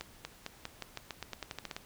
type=accelerating click train; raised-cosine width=0.2 ms; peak=-21 dBFS; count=15; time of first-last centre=0.01-1.765 s; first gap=240 ms; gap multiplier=0.89; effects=pink hiss -57 dBFS RMS until 1.85 s